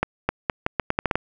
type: accelerating click train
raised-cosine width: 0.5 ms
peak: -5 dBFS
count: 10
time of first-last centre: 0.03-1.156 s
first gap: 260 ms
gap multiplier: 0.8
effects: none